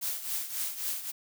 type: noise with tremolo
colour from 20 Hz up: blue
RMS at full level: -31 dBFS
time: 0.01-1.12 s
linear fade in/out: 20 ms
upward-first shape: triangle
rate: 3.7 Hz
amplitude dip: 75%
effects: none